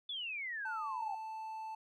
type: exponential sweep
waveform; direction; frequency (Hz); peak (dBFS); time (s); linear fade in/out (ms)
sine; down; 3520 to 763; -38; 0.09-1.15; 5
type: tone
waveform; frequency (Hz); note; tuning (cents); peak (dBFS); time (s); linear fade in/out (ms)
triangle; 880; A5; 0; -39; 0.65-1.75; 5
effects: none